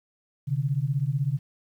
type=beating tone pair; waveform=sine; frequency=130.81 / 146.81 Hz; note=C3 / D3; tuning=0 / 0 cents; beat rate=16 Hz; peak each=-26 dBFS; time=0.47-1.39 s; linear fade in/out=20 ms; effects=10-bit